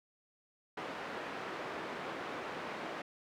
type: band-pass noise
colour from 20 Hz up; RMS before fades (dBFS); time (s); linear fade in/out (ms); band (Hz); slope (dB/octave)
pink; -42; 0.77-3.02; 5; 320 to 2100; 12
effects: none